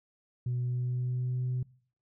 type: tone with pitch glide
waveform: sine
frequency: 123.4 to 126.28 Hz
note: B2 to B2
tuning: -1 to +39 cents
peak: -27 dBFS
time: 0.46-1.63 s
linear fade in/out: 5 ms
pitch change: +40 cents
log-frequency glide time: 0.58-1.44 s
effects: noise-tail reverb RT60 0.5 s tail -23 dB re dry + tanh soft clip ceiling -26 dBFS